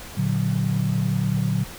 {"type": "chord", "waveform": "sine", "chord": "Bb augmented", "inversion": "none", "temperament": "equal", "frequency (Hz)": [116.54, 146.83, 185], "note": ["Bb2", "D3", "F#3"], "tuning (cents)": [0, 0, 0], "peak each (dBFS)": -24, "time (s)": [0.17, 1.64], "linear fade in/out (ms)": 10, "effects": ["pink hiss -39 dBFS RMS until 1.78 s"]}